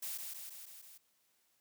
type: noise with echo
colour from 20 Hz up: blue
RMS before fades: -41 dBFS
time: 0.02-0.18 s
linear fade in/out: 10 ms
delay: 160 ms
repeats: 5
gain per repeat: -3 dB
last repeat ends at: 0.98 s
effects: white hiss -75 dBFS RMS until 1.6 s + high-pass 80 Hz 12 dB/octave